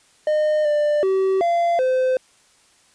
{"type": "tone with pitch steps", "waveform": "triangle", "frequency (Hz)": [610, 594, 382.5, 686, 515], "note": ["D#5", "D5", "G4", "F5", "C5"], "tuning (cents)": [-34, 20, -42, -31, -28], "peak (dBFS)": -14, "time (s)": [0.27, 2.17], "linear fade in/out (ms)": 2, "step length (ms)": 380, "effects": ["white hiss -56 dBFS RMS until 2.94 s", "resampled to 22050 Hz"]}